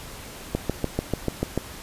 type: click train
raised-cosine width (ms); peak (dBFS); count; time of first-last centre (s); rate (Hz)
2; -9; 8; 0.55-1.576; 6.82
effects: pink hiss -40 dBFS RMS until 1.82 s + resampled to 32000 Hz